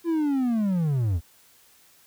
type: linear sweep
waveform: triangle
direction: down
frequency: 343.4 to 75.4 Hz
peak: -19 dBFS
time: 0.04-1.21 s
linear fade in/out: 50 ms
effects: white hiss -57 dBFS RMS until 2.06 s